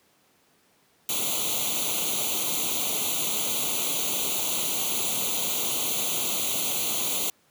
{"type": "noise with comb filter", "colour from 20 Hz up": "white", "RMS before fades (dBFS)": -27, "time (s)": [1.09, 7.3], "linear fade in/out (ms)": 2, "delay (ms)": 0.29, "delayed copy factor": 1, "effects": ["pink hiss -63 dBFS RMS until 7.5 s", "high-pass 150 Hz 12 dB/octave"]}